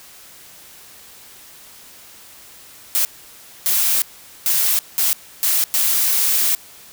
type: noise bursts at uneven times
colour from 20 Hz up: blue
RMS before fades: -17 dBFS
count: 6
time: 2.95-3.05 / 3.66-4.02 / 4.46-4.79 / 4.98-5.13 / 5.43-5.64 / 5.74-6.55 s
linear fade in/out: 0 ms
effects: white hiss -43 dBFS RMS until 6.92 s